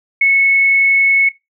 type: tone with frequency modulation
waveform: sine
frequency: 2200 Hz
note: C#7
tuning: 14 cents flat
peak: -8 dBFS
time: 0.21-1.29 s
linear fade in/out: 5 ms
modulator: 30.9 Hz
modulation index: 0.26
effects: noise-tail reverb RT60 0.2 s tail -19 dB re dry